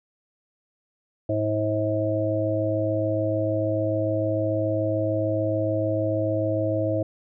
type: harmonic tone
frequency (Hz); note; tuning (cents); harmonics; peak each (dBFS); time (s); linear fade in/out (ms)
106.8; G#2; +49; 1 / 3 / 5 / 6; -27 / -27 / -27 / -27; 1.29-7.03; 5
effects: none